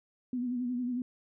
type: tone with vibrato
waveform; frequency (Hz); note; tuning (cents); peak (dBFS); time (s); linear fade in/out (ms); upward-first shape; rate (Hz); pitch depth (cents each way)
sine; 246.9; B3; 0; -30; 0.33-1.02; 2; sine; 11; 52
effects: none